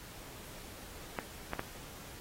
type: clicks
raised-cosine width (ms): 0.5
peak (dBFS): -20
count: 3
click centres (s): 1.188 / 1.534 / 1.594
effects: pink hiss -50 dBFS RMS until 2.2 s + AAC 48 kbps